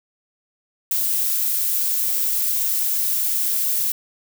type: noise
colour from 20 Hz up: violet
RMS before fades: -21 dBFS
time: 0.91-3.92 s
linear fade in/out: 2 ms
effects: none